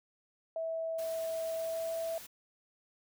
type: tone with pitch glide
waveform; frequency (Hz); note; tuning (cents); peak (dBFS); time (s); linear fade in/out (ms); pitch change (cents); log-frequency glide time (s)
sine; 652 to 658.1; E5 to E5; -19 to -3; -33; 0.56-2.18; 2; +16; 1.53-1.92
type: noise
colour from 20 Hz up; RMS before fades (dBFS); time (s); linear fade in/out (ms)
white; -49; 0.98-2.27; 10
effects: none